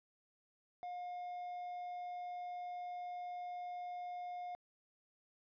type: tone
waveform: triangle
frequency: 714 Hz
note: F5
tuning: 38 cents sharp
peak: -40 dBFS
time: 0.83-4.55 s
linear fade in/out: 0 ms
effects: resampled to 11025 Hz